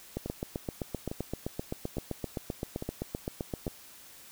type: two click trains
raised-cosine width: 2 ms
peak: -19 / -22 dBFS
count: 28 / 5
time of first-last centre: 0.17-3.667 / 0.26-3.679 s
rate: 7.72 / 1.17 Hz
effects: white hiss -52 dBFS RMS until 4.31 s